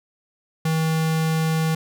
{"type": "tone with notch filter", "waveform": "square", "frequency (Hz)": 160, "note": "D#3", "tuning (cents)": 49, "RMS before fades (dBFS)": -21, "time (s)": [0.65, 1.75], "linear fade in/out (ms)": 5, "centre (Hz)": 340, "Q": 1.4, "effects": []}